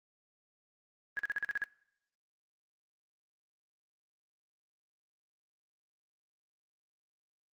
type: tone bursts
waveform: sine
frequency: 1661.2 Hz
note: G#6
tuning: in tune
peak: -30 dBFS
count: 8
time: 1.17-1.639 s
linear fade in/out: 0 ms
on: 21 ms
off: 43 ms
effects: noise-tail reverb RT60 0.7 s tail -22 dB re dry + Opus 24 kbps